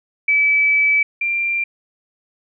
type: tone pair in turn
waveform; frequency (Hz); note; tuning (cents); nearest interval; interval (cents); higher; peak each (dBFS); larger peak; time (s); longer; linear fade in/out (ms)
sine; 2300 / 2374; D7 / D7; -37 / +18; minor second; 55; second; -12 / -17; first; 0.28-1.03 / 1.21-1.64; first; 5
effects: none